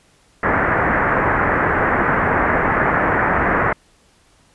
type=low-pass noise; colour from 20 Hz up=white; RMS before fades=-17 dBFS; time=0.43-3.73 s; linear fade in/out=5 ms; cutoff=1900 Hz; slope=48 dB/octave; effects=pink hiss -55 dBFS RMS until 4.54 s + resampled to 24000 Hz